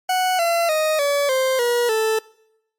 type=tone with pitch steps; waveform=40% pulse; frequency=740 / 678.6 / 622.3 / 570.6 / 523.3 / 479.8 / 440 Hz; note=F#5 / F5 / D#5 / C#5 / C5 / A#4 / A4; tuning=0 / -50 / 0 / +50 / 0 / +50 / 0 cents; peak=-16 dBFS; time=0.09-2.19 s; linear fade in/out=5 ms; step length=300 ms; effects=noise-tail reverb RT60 0.8 s tail -23 dB re dry + MP3 64 kbps